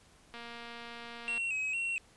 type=click train; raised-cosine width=0.3 ms; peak=-30 dBFS; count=245; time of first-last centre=0.34-1.378 s; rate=235 Hz
type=tone with vibrato; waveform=triangle; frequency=2637 Hz; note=E7; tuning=in tune; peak=-30 dBFS; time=1.28-1.98 s; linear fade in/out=0 ms; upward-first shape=square; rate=2.2 Hz; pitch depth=59 cents each way
effects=pink hiss -62 dBFS RMS until 2.16 s + resampled to 24000 Hz